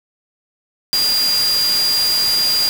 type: tone in noise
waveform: sine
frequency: 4800 Hz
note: D8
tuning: 37 cents sharp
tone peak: -14 dBFS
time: 0.93-2.69 s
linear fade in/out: 0 ms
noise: white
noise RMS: -23 dBFS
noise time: 0.93-2.69 s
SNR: +6 dB
effects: none

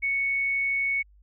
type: tone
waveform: sine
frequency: 2217 Hz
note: C#7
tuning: in tune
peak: -23 dBFS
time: 0.02-1.03 s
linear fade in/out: 20 ms
effects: added 50 Hz sine -53 dBFS peak until 1.22 s

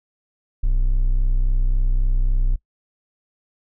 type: tone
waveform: triangle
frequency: 31.82 Hz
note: C1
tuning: 47 cents flat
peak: -13 dBFS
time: 0.63-2.56 s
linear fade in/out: 10 ms
effects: noise-tail reverb RT60 0.1 s tail -20 dB re dry

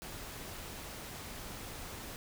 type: noise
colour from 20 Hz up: pink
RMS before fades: -45 dBFS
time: 0.02-2.16 s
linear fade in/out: 0 ms
effects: none

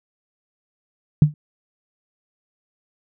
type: tone with exponential decay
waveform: sine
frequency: 149.6 Hz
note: D3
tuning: 32 cents sharp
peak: -4 dBFS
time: 1.22-1.34 s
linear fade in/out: 2 ms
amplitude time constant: 26 ms
effects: none

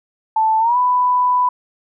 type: tone with pitch glide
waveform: sine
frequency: 880 to 993.5 Hz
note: A5 to B5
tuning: 0 to +10 cents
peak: -12 dBFS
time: 0.36-1.49 s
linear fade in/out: 5 ms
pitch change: +210 cents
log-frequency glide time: 0.59-0.77 s
effects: none

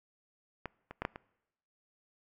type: clicks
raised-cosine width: 0.5 ms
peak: -22 / -28 / -19 / -16 / -27 dBFS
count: 5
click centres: 0.657 / 0.91 / 1.02 / 1.051 / 1.159 s
effects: noise-tail reverb RT60 0.9 s tail -24 dB re dry

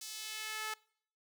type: tone with high-pass filter sweep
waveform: sawtooth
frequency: 433.5 Hz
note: A4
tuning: 26 cents flat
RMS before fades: -42 dBFS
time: 0.01-0.74 s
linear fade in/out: 5 ms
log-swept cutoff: 5300 to 1200 Hz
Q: 1.1
effects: noise-tail reverb RT60 0.6 s tail -23 dB re dry

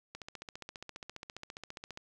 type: click train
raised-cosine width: 0.2 ms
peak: -26 dBFS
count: 28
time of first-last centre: 0.15-1.974 s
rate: 14.8 Hz
effects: none

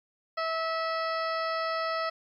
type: harmonic tone with a mistuned harmonic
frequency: 650 Hz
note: E5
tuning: 24 cents flat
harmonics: 1 / 2 / 3 / 4 / 5 / 6 / 7 / 8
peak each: -32 / -31 / -37 / -45 / -49 / -47 / -45 / -43 dBFS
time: 0.37-2.1 s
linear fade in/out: 10 ms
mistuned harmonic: 6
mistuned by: +85 cents
effects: 11-bit

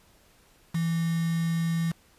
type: tone with quantisation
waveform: sine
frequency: 165.9 Hz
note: E3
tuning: 11 cents sharp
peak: -24 dBFS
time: 0.74-1.92 s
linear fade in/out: 10 ms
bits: 6
effects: pink hiss -60 dBFS RMS until 2.18 s + resampled to 32000 Hz

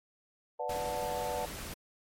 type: chord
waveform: sine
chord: B minor seventh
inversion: none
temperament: equal with one note detuned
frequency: 493.9 / 587.3 / 731.9 / 880 Hz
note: B4 / D5 / F#5 / A5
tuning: 0 / 0 / -19 / 0 cents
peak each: -38 dBFS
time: 0.59-1.46 s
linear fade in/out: 10 ms
type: noise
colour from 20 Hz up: pink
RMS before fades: -42 dBFS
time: 0.69-1.74 s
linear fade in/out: 5 ms
effects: MP3 64 kbps

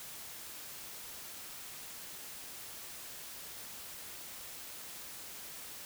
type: silence
effects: white hiss -47 dBFS RMS until 5.85 s

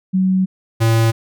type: tone pair in turn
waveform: sine / square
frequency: 187.6 / 113.44 Hz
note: F#3 / A#2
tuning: +24 / -47 cents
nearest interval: major sixth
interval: 871 cents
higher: first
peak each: -12 dBFS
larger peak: neither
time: 0.13-0.46 / 0.8-1.12 s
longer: first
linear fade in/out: 20 ms
effects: none

